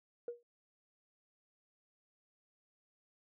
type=tone with exponential decay; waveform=sine; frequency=477.3 Hz; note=A#4; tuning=41 cents sharp; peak=-34 dBFS; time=0.28-0.43 s; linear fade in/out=2 ms; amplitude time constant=31 ms; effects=tanh soft clip ceiling -32 dBFS